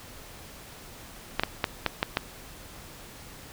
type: clicks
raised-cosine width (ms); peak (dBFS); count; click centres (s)
0.3; -7; 6; 1.396 / 1.435 / 1.642 / 1.863 / 2.029 / 2.171
effects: pink hiss -46 dBFS RMS until 3.52 s